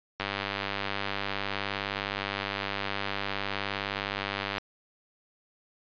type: click train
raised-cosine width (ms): 0.3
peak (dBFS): -14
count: 437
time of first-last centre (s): 0.2-4.582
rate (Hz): 99.5
effects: resampled to 11025 Hz